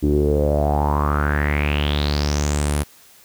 sawtooth tone with low-pass filter sweep, 73.42 Hz, D2, in tune, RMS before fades -19 dBFS, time 0.02-2.84 s, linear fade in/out 20 ms, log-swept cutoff 310 to 11000 Hz, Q 6.6, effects white hiss -49 dBFS RMS until 3.24 s

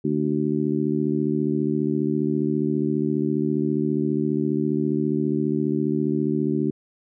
harmonic tone, 74.8 Hz, D2, 32 cents sharp, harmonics 2 / 3 / 4 / 5, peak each -27 / -25 / -25 / -26 dBFS, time 0.04-6.71 s, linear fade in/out 10 ms, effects none

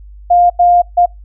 sine tone bursts at uneven times, 704 Hz, F5, 14 cents sharp, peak -5 dBFS, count 3, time 0.3-0.5 / 0.59-0.82 / 0.97-1.06 s, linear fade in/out 10 ms, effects noise-tail reverb RT60 0.2 s tail -26 dB re dry + added 50 Hz sine -32 dBFS peak until 1.24 s

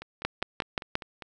two click trains, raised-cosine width 0.3 ms, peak -10 / -23 dBFS, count 5 / 7, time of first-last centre 0.25-0.954 / 0.02-1.222 s, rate 5.68 / 4.99 Hz, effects none

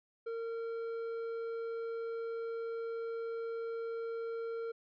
sine tone with hard clipping, 458.4 Hz, A#4, 29 cents flat, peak -38 dBFS, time 0.26-4.72 s, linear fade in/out 10 ms, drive 6 dB, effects resampled to 11025 Hz

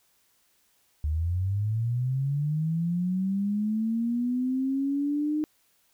sine linear sweep, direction up, 73 to 307.3 Hz, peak -24 dBFS, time 1.04-5.44 s, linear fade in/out 0 ms, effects white hiss -67 dBFS RMS until 5.93 s

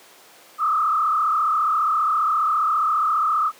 sine tone with frequency modulation, 1244.5 Hz, D#6, in tune, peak -17 dBFS, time 0.58-3.52 s, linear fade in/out 50 ms, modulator 34.8 Hz, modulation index 1.9, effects pink hiss -48 dBFS RMS until 3.59 s + high-pass 400 Hz 12 dB/octave

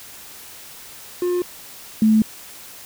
triangle / sine tone pair in turn, 356.1 / 218 Hz, F4 / A3, +34 / -16 cents, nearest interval minor sixth, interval 850 cents, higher first, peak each -16 / -11 dBFS, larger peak second, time 1.22-1.42 / 2.02-2.22 s, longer neither, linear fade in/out 2 ms, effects white hiss -40 dBFS RMS until 2.85 s

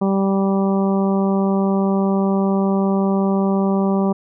harmonic tone, 194.9 Hz, G3, 10 cents flat, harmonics 1 / 2 / 3 / 4 / 5 / 6, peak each -16 / -22 / -26 / -28 / -30 / -32 dBFS, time 0.01-4.13 s, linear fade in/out 10 ms, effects none

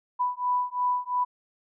sine beating tone pair, 989 / 991.9 Hz, B5 / B5, +2 / +7 cents, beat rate 2.9 Hz, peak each -27 dBFS, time 0.19-1.25 s, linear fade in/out 20 ms, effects none

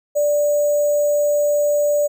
sine tone with sample-and-hold, 587.3 Hz, D5, in tune, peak -14 dBFS, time 0.15-2.08 s, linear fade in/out 20 ms, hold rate 7350 Hz, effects none

